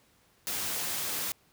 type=noise; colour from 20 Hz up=white; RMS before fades=-33 dBFS; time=0.47-1.32 s; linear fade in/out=0 ms; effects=pink hiss -65 dBFS RMS until 1.52 s + high-pass 60 Hz 12 dB/octave